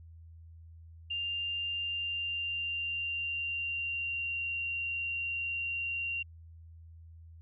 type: tone with pitch glide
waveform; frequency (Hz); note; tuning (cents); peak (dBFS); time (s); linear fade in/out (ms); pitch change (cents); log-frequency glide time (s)
sine; 2794 to 2762; F7 to F7; 0 to -20; -32; 1.1-6.23; 10; -20; 1.76-4.45
effects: added 82 Hz sine -49 dBFS peak until 7.41 s